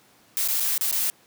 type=noise with dropouts; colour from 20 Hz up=blue; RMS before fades=-24 dBFS; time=0.37-1.1 s; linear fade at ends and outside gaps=0 ms; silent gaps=0.477-0.486 / 0.599-0.604 / 0.778-0.81 / 0.913-0.926 s; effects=pink hiss -57 dBFS RMS until 1.26 s + high-pass 150 Hz 12 dB/octave